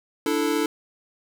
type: chord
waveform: square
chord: D suspended second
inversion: none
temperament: equal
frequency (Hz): 293.7 / 329.6 / 440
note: D4 / E4 / A4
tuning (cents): 0 / 0 / 0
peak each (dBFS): -26 / -27 / -26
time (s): 0.26-0.66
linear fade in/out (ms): 2
effects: none